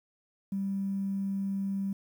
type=tone; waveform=triangle; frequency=196 Hz; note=G3; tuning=in tune; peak=-25 dBFS; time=0.52-1.93 s; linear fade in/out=5 ms; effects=tanh soft clip ceiling -27 dBFS + 10-bit

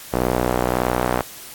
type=tone with band-pass filter sweep; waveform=sawtooth; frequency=61.74 Hz; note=B1; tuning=in tune; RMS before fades=-21 dBFS; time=0.13-1.22 s; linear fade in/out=10 ms; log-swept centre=530 to 870 Hz; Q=1; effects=white hiss -38 dBFS RMS until 1.54 s + AAC 64 kbps

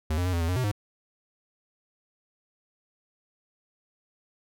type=tone with pitch steps; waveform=square; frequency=77.9 / 89 / 91.4 / 85.1 / 82.5 / 90.5 / 127.5 / 103.4 Hz; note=D#2 / F2 / F#2 / F2 / E2 / F#2 / C3 / G#2; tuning=+3 / +33 / -21 / -44 / +2 / -38 / -44 / -7 cents; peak=-25 dBFS; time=0.1-0.716 s; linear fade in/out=5 ms; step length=77 ms; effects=none

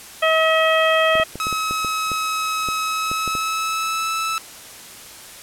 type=harmonic tone; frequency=640 Hz; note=D#5; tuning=49 cents sharp; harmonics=1 / 2 / 3 / 4 / 5; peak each=-17 / -20 / -22 / -23 / -24 dBFS; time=0.22-1.24 s; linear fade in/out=10 ms
type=clicks; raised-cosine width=2 ms; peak=-17 dBFS; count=12; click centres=1.154 / 1.199 / 1.356 / 1.469 / 1.527 / 1.71 / 1.847 / 2.117 / 2.687 / 3.115 / 3.277 / 3.352 s
type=tone with pitch glide; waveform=sawtooth; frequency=1282 to 1311.2 Hz; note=E6 to E6; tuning=-49 to -10 cents; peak=-17 dBFS; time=1.4-4.38 s; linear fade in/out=0 ms; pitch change=+39 cents; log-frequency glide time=2.82-4.13 s
effects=white hiss -39 dBFS RMS until 5.42 s + low-pass 12000 Hz 12 dB/octave

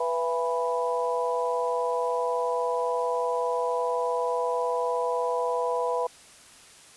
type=harmonic tone with a mistuned harmonic; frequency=164.6 Hz; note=E3; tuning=2 cents flat; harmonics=3 / 4 / 5 / 6; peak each=-27 / -31 / -36 / -29 dBFS; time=0-6.07 s; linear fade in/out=5 ms; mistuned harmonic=4; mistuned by=+31 cents; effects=white hiss -51 dBFS RMS until 6.96 s + resampled to 24000 Hz

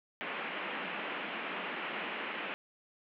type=band-pass noise; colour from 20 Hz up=white; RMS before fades=-39 dBFS; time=0.21-2.54 s; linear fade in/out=0 ms; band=180 to 2900 Hz; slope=48 dB/octave; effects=none

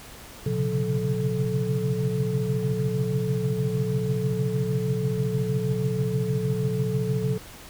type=tone cluster; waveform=sine; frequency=118.9 / 132.6 / 138.9 / 179.6 / 434.5 Hz; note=A#2 / C3 / C#3 / F3 / A4; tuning=+35 / +23 / +4 / +49 / -22 cents; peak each=-29 dBFS; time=0.46-7.38 s; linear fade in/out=5 ms; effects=pink hiss -44 dBFS RMS until 7.69 s

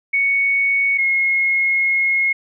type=tone pair in turn; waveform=sine; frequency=2223 / 2160 Hz; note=C#7 / C#7; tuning=+4 / -45 cents; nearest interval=unison; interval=49 cents; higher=first; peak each=-14 / -14 dBFS; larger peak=neither; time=0.13-0.98 / 0.98-2.33 s; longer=second; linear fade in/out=10 ms; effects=none

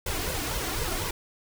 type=noise with flanger; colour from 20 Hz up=pink; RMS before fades=-30 dBFS; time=0.06-1.11 s; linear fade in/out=5 ms; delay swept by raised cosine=1.9 to 2.9 ms; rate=4 Hz; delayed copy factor=+0.65; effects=none

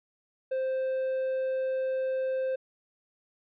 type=tone; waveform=triangle; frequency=523.3 Hz; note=C5; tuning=in tune; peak=-25 dBFS; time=0.51-2.56 s; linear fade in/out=10 ms; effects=resampled to 8000 Hz

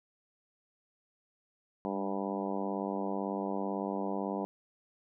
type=harmonic tone with a mistuned harmonic; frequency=98 Hz; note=G2; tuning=in tune; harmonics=2 / 3 / 4 / 5 / 6 / 7 / 8 / 9 / 10; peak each=-37 / -39 / -40 / -41 / -42 / -42 / -43 / -44 / -44 dBFS; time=1.85-4.45 s; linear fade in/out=0 ms; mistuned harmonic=2; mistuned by=+26 cents; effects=none

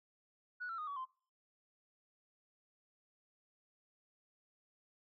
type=tone with pitch steps; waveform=sine; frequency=1469 / 1347.1 / 1235.3 / 1132.8 / 1038.7 Hz; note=F#6 / E6 / D#6 / C#6 / C6; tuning=-13 / +37 / -13 / +37 / -13 cents; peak=-39 dBFS; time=0.6-1.055 s; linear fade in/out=20 ms; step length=91 ms; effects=noise-tail reverb RT60 0.4 s tail -21 dB re dry + tanh soft clip ceiling -36 dBFS

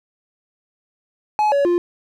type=tone with pitch steps; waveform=triangle; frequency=848 / 564 / 349.6 Hz; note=G#5 / C#5 / F4; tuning=+36 / +30 / +2 cents; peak=-12 dBFS; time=1.39-1.78 s; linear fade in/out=0 ms; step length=130 ms; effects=none

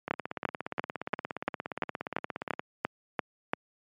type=two click trains; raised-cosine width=0.5 ms; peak=-18 / -11 dBFS; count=44 / 11; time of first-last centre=0.08-2.595 / 0.11-3.535 s; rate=17.1 / 2.92 Hz; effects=high-pass 150 Hz 12 dB/octave + MP3 96 kbps

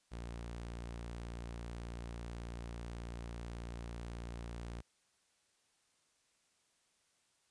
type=tone; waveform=sawtooth; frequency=58.27 Hz; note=A#1; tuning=in tune; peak=-39 dBFS; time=0.11-4.82 s; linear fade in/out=20 ms; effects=white hiss -75 dBFS RMS until 7.5 s + resampled to 22050 Hz

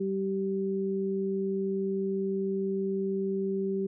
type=tone pair together; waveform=sine; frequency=193.8 / 387.6 Hz; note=G3 / G4; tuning=-20 / -20 cents; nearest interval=octave; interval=1200 cents; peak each=-31 / -29 dBFS; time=0-3.87 s; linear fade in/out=10 ms; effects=none

